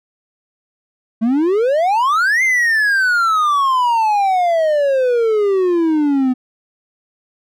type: exponential two-way sweep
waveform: triangle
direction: up then down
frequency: 215 to 2116 to 250.2 Hz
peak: -10 dBFS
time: 1.21-6.34 s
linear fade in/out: 20 ms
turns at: 2.43 s
effects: none